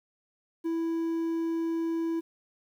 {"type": "tone", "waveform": "triangle", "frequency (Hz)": 330, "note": "E4", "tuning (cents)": 2, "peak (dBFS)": -25, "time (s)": [0.64, 2.21], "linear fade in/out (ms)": 20, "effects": ["10-bit"]}